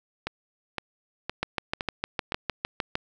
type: two click trains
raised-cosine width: 0.3 ms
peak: -13 / -10 dBFS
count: 5 / 11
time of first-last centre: 0.27-2.321 / 1.43-2.954 s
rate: 1.95 / 6.56 Hz
effects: none